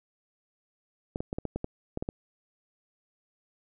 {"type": "clicks", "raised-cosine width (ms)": 2, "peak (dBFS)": -18, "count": 10, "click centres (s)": [1.159, 1.205, 1.329, 1.385, 1.453, 1.56, 1.644, 1.974, 2.025, 2.089], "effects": []}